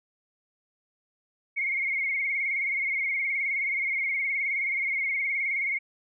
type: tone with vibrato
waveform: sine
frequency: 2174 Hz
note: C#7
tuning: 34 cents flat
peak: -25 dBFS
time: 1.56-5.79 s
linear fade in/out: 20 ms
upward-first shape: sine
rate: 19 Hz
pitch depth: 61 cents each way
effects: none